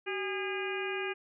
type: harmonic tone with a mistuned harmonic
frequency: 406.7 Hz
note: G#4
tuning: 36 cents flat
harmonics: 1 / 2 / 3 / 4 / 5 / 6 / 7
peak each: -35 / -43 / -44 / -40 / -44 / -39 / -45 dBFS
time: 0.06-1.14 s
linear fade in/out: 20 ms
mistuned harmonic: 1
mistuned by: -110 cents
effects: none